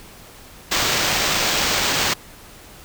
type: noise with sample-and-hold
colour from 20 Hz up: white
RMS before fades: -20 dBFS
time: 0.71-2.14 s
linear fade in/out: 10 ms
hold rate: 11025 Hz
effects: pink hiss -43 dBFS RMS until 2.84 s